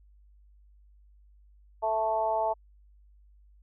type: harmonic tone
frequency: 219.9 Hz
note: A3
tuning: 1 cent flat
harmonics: 2 / 3 / 4 / 5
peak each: -37 / -28 / -28 / -40 dBFS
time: 1.82-2.54 s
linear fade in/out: 20 ms
effects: added 50 Hz sine -55 dBFS peak until 3.62 s